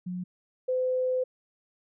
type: tone pair in turn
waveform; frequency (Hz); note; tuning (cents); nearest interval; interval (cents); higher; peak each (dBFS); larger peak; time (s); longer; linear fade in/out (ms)
sine; 180.4 / 510.2; F#3 / C5; -44 / -44; octave + tritone; 1800; second; -31 / -24; second; 0.06-0.24 / 0.68-1.24; second; 10
effects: none

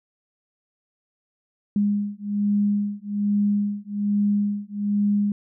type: beating tone pair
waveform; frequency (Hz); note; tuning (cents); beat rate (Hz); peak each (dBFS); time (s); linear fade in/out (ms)
sine; 204.2 / 205.4; G#3 / G#3; -29 / -19; 1.2; -23; 1.76-5.32; 2
effects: none

